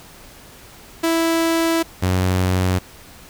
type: tone pair in turn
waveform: sawtooth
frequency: 329.6 / 92.27 Hz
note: E4 / F#2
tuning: 0 / -4 cents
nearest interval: octave + minor seventh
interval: 2204 cents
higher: first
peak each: -12 / -12 dBFS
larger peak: neither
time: 1.03-1.83 / 2.02-2.79 s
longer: first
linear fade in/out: 10 ms
effects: pink hiss -43 dBFS RMS until 3.29 s